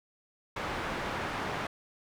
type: low-pass noise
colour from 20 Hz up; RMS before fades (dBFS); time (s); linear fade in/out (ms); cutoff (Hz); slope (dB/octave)
white; -35; 0.56-1.67; 5; 1500; 12
effects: none